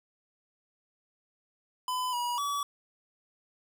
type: tone with pitch steps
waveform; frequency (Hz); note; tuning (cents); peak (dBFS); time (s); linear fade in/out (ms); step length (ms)
square; 1007 / 966 / 1142; B5 / B5 / D6; +33 / -39 / -49; -30; 1.88-2.63; 2; 250
effects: 10-bit